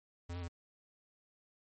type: tone with pitch steps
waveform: square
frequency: 86.5 / 88.8 / 85.5 Hz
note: F2 / F2 / F2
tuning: -16 / +29 / -36 cents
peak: -40 dBFS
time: 0.29-0.482 s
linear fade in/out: 10 ms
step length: 64 ms
effects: MP3 32 kbps